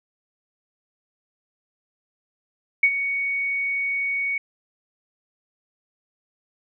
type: tone with ADSR envelope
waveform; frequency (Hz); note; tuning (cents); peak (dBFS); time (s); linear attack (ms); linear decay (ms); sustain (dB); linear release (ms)
sine; 2232; C#7; +11; -11; 2.83-4.38; 5; 62; -11; 4
effects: none